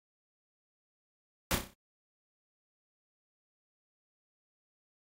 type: noise with echo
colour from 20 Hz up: pink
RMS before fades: -29 dBFS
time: 1.51-1.55 s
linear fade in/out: 0 ms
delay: 31 ms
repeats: 6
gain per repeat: -6 dB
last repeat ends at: 1.736 s
effects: AAC 48 kbps